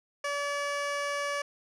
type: tone with low-pass filter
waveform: 15% pulse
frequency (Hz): 573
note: D5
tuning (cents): -43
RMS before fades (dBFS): -32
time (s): 0.24-1.42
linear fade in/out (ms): 5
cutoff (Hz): 7600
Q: 0.74
effects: none